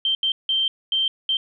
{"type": "tone bursts at uneven times", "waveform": "sine", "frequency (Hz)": 3136, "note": "G7", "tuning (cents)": 0, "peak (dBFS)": -18, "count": 5, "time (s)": [[0.05, 0.15], [0.23, 0.32], [0.49, 0.68], [0.92, 1.08], [1.29, 1.37]], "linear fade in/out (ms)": 2, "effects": []}